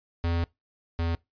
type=tone pair in turn; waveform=square; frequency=84.7 / 83.82 Hz; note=E2 / E2; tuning=+48 / +29 cents; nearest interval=unison; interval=19 cents; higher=first; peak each=-25 / -26 dBFS; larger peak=first; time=0.24-0.44 / 0.99-1.15 s; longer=first; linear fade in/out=0 ms; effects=noise-tail reverb RT60 0.2 s tail -23 dB re dry + resampled to 11025 Hz